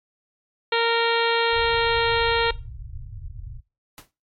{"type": "harmonic tone", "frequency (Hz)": 463, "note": "A#4", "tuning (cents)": -12, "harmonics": [1, 2, 3, 4, 5, 6, 7, 8, 9], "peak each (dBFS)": [-22, -25, -27, -28, -29, -30, -30, -31, -32], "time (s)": [0.72, 2.51], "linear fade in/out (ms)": 5}
{"type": "low-pass noise", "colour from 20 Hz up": "pink", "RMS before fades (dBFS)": -35, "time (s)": [1.5, 3.61], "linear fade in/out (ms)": 50, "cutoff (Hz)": 130, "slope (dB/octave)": 96}
{"type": "noise with exponential decay", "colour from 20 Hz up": "pink", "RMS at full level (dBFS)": -38, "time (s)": [3.98, 4.11], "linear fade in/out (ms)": 0, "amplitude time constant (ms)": 27}
{"effects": ["noise-tail reverb RT60 0.3 s tail -22 dB re dry", "MP3 64 kbps"]}